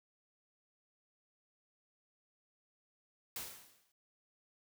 white noise with exponential decay, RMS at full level -40 dBFS, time 3.36-3.92 s, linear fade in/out 2 ms, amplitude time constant 120 ms, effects none

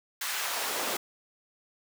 pink noise with high-pass filter sweep, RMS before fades -32 dBFS, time 0.21-0.97 s, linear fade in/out 5 ms, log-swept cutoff 1600 to 380 Hz, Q 0.96, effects none

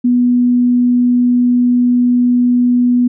sine tone, 245.2 Hz, B3, 12 cents flat, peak -8 dBFS, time 0.04-3.08 s, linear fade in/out 10 ms, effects none

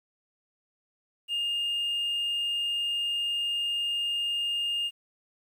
triangle tone, 2826 Hz, F7, 20 cents sharp, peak -24 dBFS, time 1.28-4.91 s, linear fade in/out 50 ms, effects tanh soft clip ceiling -22 dBFS + 10-bit

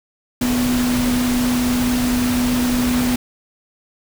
sine tone in noise, 246.9 Hz, B3, in tune, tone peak -16 dBFS, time 0.41-3.16 s, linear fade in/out 5 ms, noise pink, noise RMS -24 dBFS, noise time 0.41-3.16 s, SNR +5 dB, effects none

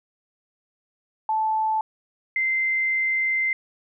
sine tone pair in turn, 874 / 2079 Hz, A5 / C7, -12 / -12 cents, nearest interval octave + minor third, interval 1500 cents, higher second, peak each -20 dBFS, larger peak neither, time 1.29-1.81 / 2.36-3.53 s, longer second, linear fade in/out 2 ms, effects none

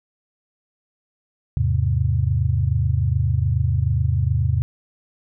sine chord, E augmented, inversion none, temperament equal with one note detuned, 81.27 / 103.83 / 130.81 Hz, E2 / G#2 / B#2, -24 / 0 / 0 cents, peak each -21 dBFS, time 1.57-4.62 s, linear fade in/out 0 ms, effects none

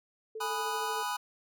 sine tone with tremolo, 440 Hz, A4, in tune, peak -36 dBFS, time 0.35-1.03 s, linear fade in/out 5 ms, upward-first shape sine, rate 13 Hz, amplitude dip 45%
square chord, G# minor seventh, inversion none, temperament equal, 830.6 / 987.8 / 1244.5 / 1480 Hz, G#5 / B5 / D#6 / F#6, 0 / 0 / 0 / 0 cents, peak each -38 / -36 / -39 / -41 dBFS, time 0.4-1.17 s, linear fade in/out 10 ms
effects none

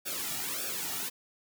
white noise with flanger, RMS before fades -35 dBFS, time 0.05-1.1 s, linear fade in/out 20 ms, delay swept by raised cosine 0.97 to 1.96 ms, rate 1.7 Hz, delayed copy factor -0.9, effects none

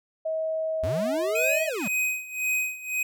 sine tone, 638 Hz, D#5, 43 cents sharp, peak -25 dBFS, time 0.25-1.7 s, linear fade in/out 10 ms
square linear two-way sweep, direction up then down, 69.3 to 659.3 to 170.4 Hz, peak -29 dBFS, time 0.83-1.88 s, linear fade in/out 5 ms, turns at 1.65 s
square tone with tremolo, 2511 Hz, D#7, 15 cents sharp, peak -23 dBFS, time 1.35-3.03 s, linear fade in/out 5 ms, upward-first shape sine, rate 1.9 Hz, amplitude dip 85%
effects none

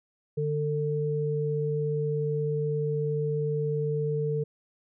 sine tone pair together, 148.63 / 447.2 Hz, D3 / A4, +21 / +28 cents, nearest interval octave + perfect fifth, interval 1907 cents, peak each -28 dBFS, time 0.37-4.44 s, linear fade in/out 10 ms, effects none

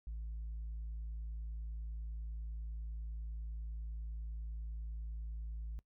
sine tone, 55 Hz, A1, in tune, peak -38 dBFS, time 0.07-5.79 s, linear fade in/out 0 ms, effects noise-tail reverb RT60 0.1 s tail -22 dB re dry + tanh soft clip ceiling -38 dBFS

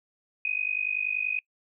sine tone with amplitude modulation, 2500 Hz, D#7, 8 cents sharp, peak -22 dBFS, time 0.45-1.39 s, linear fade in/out 2 ms, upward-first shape sine, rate 50.4 Hz, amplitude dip 95%, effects noise-tail reverb RT60 0.1 s tail -25 dB re dry

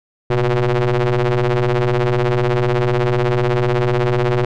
sawtooth ring-modulated tone, 120 Hz, B2, 49 cents flat, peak -7 dBFS, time 0.3-4.45 s, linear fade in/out 5 ms, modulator 248 Hz, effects low-pass 3000 Hz 12 dB/octave

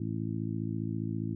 harmonic tone, 54.9 Hz, A1, 3 cents flat, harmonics 2 / 3 / 4 / 5 / 6, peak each -35 / -37 / -38 / -39 / -40 dBFS, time 0-1.35 s, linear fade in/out 5 ms, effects none

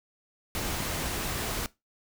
pink noise, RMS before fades -32 dBFS, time 0.55-1.66 s, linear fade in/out 0 ms, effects noise-tail reverb RT60 0.2 s tail -19 dB re dry

